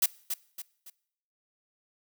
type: noise with echo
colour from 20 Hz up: blue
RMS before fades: -23 dBFS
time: 0.02-0.06 s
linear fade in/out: 5 ms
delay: 280 ms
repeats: 3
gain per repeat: -8 dB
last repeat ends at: 0.9 s
effects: noise-tail reverb RT60 0.7 s tail -22 dB re dry